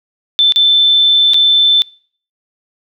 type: tone with dropouts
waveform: sine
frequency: 3534 Hz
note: A7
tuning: 7 cents sharp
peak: -6 dBFS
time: 0.39-1.82 s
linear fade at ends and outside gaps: 0 ms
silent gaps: 0.522-0.56 / 1.335-1.343 s
effects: noise-tail reverb RT60 0.5 s tail -25 dB re dry